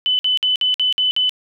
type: tone bursts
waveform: sine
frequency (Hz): 3010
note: F#7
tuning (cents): +29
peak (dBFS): -14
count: 7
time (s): 0.06-1.294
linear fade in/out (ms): 0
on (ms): 130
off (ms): 54
effects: none